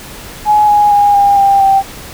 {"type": "tone with pitch steps", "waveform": "sine", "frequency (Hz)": [842, 829.4, 817.1, 804.9, 792.9, 781.1], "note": ["G#5", "G#5", "G#5", "G5", "G5", "G5"], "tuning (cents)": [24, -3, -28, 46, 20, -6], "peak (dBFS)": -5, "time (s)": [0.45, 1.83], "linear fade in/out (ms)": 50, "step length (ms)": 230, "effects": ["pink hiss -30 dBFS RMS until 2.13 s"]}